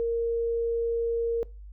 sine tone, 464.3 Hz, A#4, 7 cents flat, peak -24 dBFS, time 0-1.43 s, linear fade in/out 0 ms, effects noise-tail reverb RT60 0.3 s tail -22 dB re dry + added 50 Hz sine -41 dBFS peak until 1.72 s

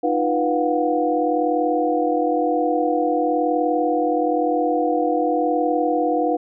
sine tone cluster, 307.3 / 346.9 / 491 / 713 / 754 Hz, D#4 / F4 / B4 / F5 / F#5, -21 / -12 / -10 / +36 / +32 cents, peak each -22 / -27 / -22 / -22 / -29 dBFS, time 0.03-6.37 s, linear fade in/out 10 ms, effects none

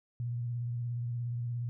sine tone with vibrato, 119.8 Hz, A#2, 48 cents sharp, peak -32 dBFS, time 0.2-1.69 s, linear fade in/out 0 ms, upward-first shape sine, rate 17 Hz, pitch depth 35 cents each way, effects none

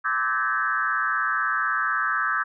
sine tone with frequency modulation, 1420 Hz, F6, 28 cents sharp, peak -21 dBFS, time 0.04-2.44 s, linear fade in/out 20 ms, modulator 124 Hz, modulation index 2.4, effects none

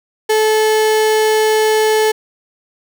35% pulse tone, 433.8 Hz, A4, 25 cents flat, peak -9 dBFS, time 0.29-2.12 s, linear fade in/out 10 ms, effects none

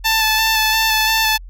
10% pulse tone with vibrato, 880 Hz, A5, in tune, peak -5 dBFS, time 0.04-1.38 s, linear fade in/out 20 ms, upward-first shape square, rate 2.9 Hz, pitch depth 15 cents each way, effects added 43 Hz sine -32 dBFS peak until 1.49 s

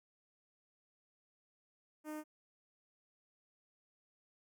sawtooth tone with notch filter, 305.9 Hz, D#4, 29 cents flat, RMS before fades -44 dBFS, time 2.04-2.24 s, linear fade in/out 50 ms, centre 3900 Hz, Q 0.61, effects none

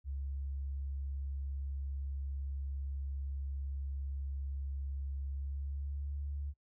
sine tone with pitch glide, 68.8 to 71.23 Hz, C#2 to C#2, -12 to +48 cents, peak -36 dBFS, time 0.04-6.54 s, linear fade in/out 50 ms, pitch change +60 cents, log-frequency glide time 5.29-6.19 s, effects noise-tail reverb RT60 0.1 s tail -26 dB re dry

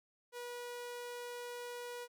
sawtooth tone, 484.9 Hz, B4, 32 cents flat, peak -39 dBFS, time 0.32-2.08 s, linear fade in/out 50 ms, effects none

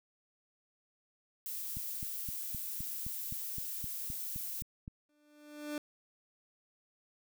violet noise, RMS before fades -40 dBFS, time 1.46-4.62 s, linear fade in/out 0 ms
click train, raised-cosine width 5 ms, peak -31 dBFS, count 13, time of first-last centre 1.77-4.879 s, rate 3.86 Hz
30% pulse tone with exponential growth, 296.8 Hz, D4, 18 cents sharp, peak -32 dBFS, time 5.09-5.78 s, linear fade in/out 2 ms, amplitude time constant 150 ms
effects none

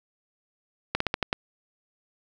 slowing click train, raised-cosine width 0.3 ms, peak -8 dBFS, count 6, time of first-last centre 0.95-1.329 s, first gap 54 ms, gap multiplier 1.17, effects none

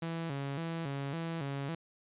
sawtooth tone with vibrato, 151.7 Hz, D#3, 44 cents flat, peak -31 dBFS, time 0.02-1.75 s, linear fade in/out 5 ms, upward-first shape square, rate 1.8 Hz, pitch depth 150 cents each way, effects resampled to 8000 Hz

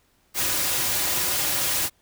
white noise with comb filter, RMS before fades -24 dBFS, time 0.34-1.9 s, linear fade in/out 50 ms, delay 4.5 ms, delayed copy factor -0.55, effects pink hiss -64 dBFS RMS until 2.01 s

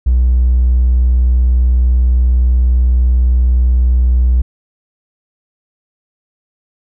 triangle tone, 61.74 Hz, B1, in tune, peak -4 dBFS, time 0.06-4.42 s, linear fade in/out 10 ms, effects tanh soft clip ceiling -4 dBFS

